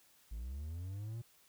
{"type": "linear sweep", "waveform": "triangle", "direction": "up", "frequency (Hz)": [51.1, 119], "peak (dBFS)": -38, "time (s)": [0.31, 1.22], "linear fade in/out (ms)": 10, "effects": ["white hiss -67 dBFS RMS until 1.48 s"]}